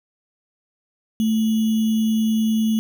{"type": "tone with sample-and-hold", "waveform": "sine", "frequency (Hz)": 220, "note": "A3", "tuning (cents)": 0, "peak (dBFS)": -16, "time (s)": [1.2, 2.79], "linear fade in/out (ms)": 0, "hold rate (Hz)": 3150, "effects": []}